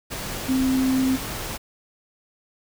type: tone in noise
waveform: sine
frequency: 261.6 Hz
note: C4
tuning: in tune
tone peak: -18 dBFS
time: 0.48-1.17 s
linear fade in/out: 20 ms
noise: pink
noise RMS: -31 dBFS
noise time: 0.1-1.58 s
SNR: +10 dB
effects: none